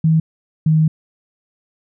sine tone pair in turn, 160 / 157.16 Hz, D#3 / D#3, +49 / +18 cents, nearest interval unison, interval 31 cents, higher first, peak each -10 dBFS, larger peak neither, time 0.04-0.2 / 0.66-0.88 s, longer second, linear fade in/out 5 ms, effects none

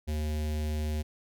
square tone with notch filter, 76.1 Hz, D#2, 38 cents flat, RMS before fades -31 dBFS, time 0.07-1.03 s, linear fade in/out 20 ms, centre 1200 Hz, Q 0.97, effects none

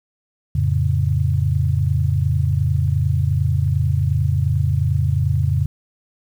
sine chord, F augmented, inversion none, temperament equal, 87.31 / 110 / 138.59 Hz, F2 / A2 / C#3, 0 / 0 / 0 cents, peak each -19 / -21 / -19 dBFS, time 0.55-5.66 s, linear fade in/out 5 ms, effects 8-bit

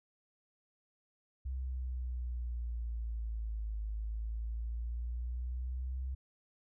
sine exponential two-way sweep, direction down then up, 65.41 to 52.8 to 65.41 Hz, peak -35 dBFS, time 1.45-6.15 s, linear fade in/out 10 ms, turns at 3.83 s, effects none

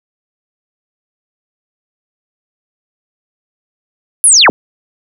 sine linear sweep, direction down, 11110 to 87.31 Hz, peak -3 dBFS, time 4.24-4.5 s, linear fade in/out 0 ms, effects none

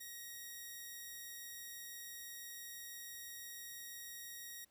5% pulse tone, 1886 Hz, A#6, 20 cents sharp, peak -37 dBFS, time 0-4.65 s, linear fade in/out 10 ms, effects pink hiss -75 dBFS RMS until 4.7 s

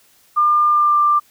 sine tone with pitch glide, 1200 to 1185.5 Hz, D6 to D6, +37 to +16 cents, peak -11 dBFS, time 0.36-1.2 s, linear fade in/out 20 ms, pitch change -21 cents, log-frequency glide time 0.7-0.99 s, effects white hiss -54 dBFS RMS until 1.3 s

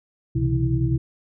sine tone cluster, 64.7 / 125.4 / 135.6 / 163.7 / 327.3 Hz, C2 / B2 / C#3 / E3 / E4, -19 / +27 / -38 / -12 / -12 cents, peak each -27 / -21 / -26 / -30 / -27 dBFS, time 0.35-0.98 s, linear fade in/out 10 ms, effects none

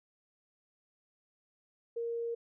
sine tone, 466.2 Hz, A#4, in tune, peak -33 dBFS, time 1.96-2.35 s, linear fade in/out 10 ms, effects none

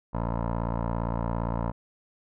15% pulse tone with low-pass filter, 57.5 Hz, A#1, 23 cents flat, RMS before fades -29 dBFS, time 0.13-1.72 s, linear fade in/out 20 ms, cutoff 970 Hz, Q 2.8, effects none

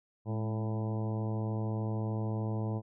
harmonic tone with a mistuned harmonic, 110 Hz, A2, in tune, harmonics 1 / 2 / 3 / 4 / 5 / 6 / 7 / 8 / 9, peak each -32 / -38 / -42 / -44 / -46 / -48 / -49 / -50 / -51 dBFS, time 0.25-2.82 s, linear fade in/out 50 ms, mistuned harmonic 2, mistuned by -54 cents, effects none

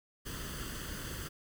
pink noise with comb filter, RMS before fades -41 dBFS, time 0.25-1.29 s, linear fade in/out 20 ms, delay 0.64 ms, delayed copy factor +0.65, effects none

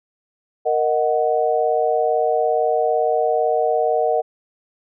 sine chord, D# minor, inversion second, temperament equal, 466.2 / 622.3 / 740 Hz, A#4 / D#5 / F#5, 0 / 0 / 0 cents, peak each -20 dBFS, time 0.65-4.22 s, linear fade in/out 20 ms, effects none

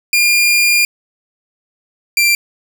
sawtooth tone pair in turn, 2408 / 2365 Hz, D7 / D7, +43 / +12 cents, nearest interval unison, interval 31 cents, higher first, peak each -6 dBFS, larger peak neither, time 0.13-0.85 / 2.17-2.35 s, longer first, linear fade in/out 2 ms, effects none

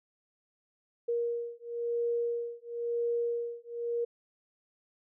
sine beating tone pair, 471.2 / 472.18 Hz, A#4 / A#4, +19 / +22 cents, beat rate 0.98 Hz, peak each -33 / -33 dBFS, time 1.08-4.05 s, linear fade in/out 10 ms, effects none

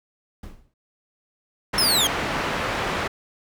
brown noise with exponential decay, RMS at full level -31 dBFS, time 0.43-0.74 s, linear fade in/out 5 ms, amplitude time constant 67 ms
white low-pass noise, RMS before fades -26 dBFS, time 1.73-3.08 s, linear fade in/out 10 ms, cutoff 1800 Hz, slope 12 dB/octave
sawtooth linear sweep, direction down, 5410 to 3136 Hz, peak -15 dBFS, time 1.78-2.07 s, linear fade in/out 2 ms
effects none

